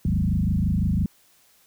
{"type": "tone with frequency modulation", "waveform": "sine", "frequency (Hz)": 130.81, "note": "C3", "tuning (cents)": 0, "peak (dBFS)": -19, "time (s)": [0.05, 1.06], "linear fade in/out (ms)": 2, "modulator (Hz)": 25.9, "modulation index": 3.1, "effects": ["white hiss -59 dBFS RMS until 1.66 s"]}